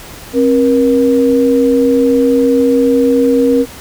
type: tone pair together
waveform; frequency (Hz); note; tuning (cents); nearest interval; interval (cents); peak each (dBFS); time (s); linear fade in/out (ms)
sine; 267 / 475.8; C4 / A#4; +35 / +35; minor seventh; 1000; -10; 0.33-3.66; 50
effects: pink hiss -32 dBFS RMS until 3.8 s